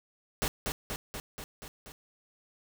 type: noise with echo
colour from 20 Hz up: pink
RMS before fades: -30 dBFS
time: 0.42-0.48 s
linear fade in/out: 0 ms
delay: 240 ms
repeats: 6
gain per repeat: -3 dB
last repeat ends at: 1.92 s
effects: none